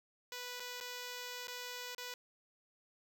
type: tone with dropouts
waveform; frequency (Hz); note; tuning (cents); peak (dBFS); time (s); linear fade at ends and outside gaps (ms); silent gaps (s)
5% pulse; 492.9; B4; -3; -31; 0.32-2.14; 1; 0.598-0.602 / 0.803-0.81 / 1.471-1.481 / 1.948-1.981
effects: none